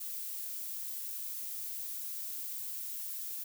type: noise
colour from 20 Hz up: violet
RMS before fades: -40 dBFS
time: 0-3.44 s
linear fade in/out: 10 ms
effects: none